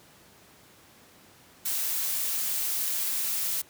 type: noise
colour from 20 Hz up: blue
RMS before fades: -29 dBFS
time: 1.65-3.62 s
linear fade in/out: 10 ms
effects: pink hiss -55 dBFS RMS until 3.69 s + high-pass 100 Hz 12 dB/octave